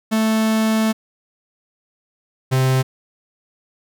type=tone pair in turn; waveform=45% pulse; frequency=220 / 130.81 Hz; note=A3 / C3; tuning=0 / 0 cents; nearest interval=major sixth; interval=900 cents; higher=first; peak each=-15 / -14 dBFS; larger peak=second; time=0.11-0.93 / 2.51-2.83 s; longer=first; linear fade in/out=20 ms; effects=none